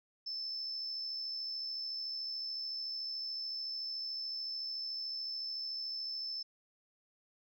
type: tone with amplitude modulation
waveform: sine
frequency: 5274 Hz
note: E8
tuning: in tune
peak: -35 dBFS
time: 0.26-6.43 s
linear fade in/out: 10 ms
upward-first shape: sine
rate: 73.7 Hz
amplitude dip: 35%
effects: tanh soft clip ceiling -31 dBFS